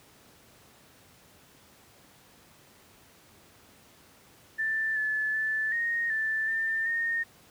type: tone with pitch steps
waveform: sine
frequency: 1770 / 1731 / 1751 / 1860 / 1763 / 1794 / 1840 Hz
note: A6 / A6 / A6 / A#6 / A6 / A6 / A#6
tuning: +10 / -29 / -9 / -4 / +3 / +33 / -23 cents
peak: -26 dBFS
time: 4.58-7.24 s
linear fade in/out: 20 ms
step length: 380 ms
effects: pink hiss -57 dBFS RMS until 7.5 s + high-pass 80 Hz 12 dB/octave